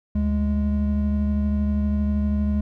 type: tone pair together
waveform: triangle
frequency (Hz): 73.43 / 207.7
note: D2 / G#3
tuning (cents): 0 / 0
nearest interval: octave + tritone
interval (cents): 1800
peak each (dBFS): -20 / -20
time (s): 0.15-2.61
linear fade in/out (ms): 5
effects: none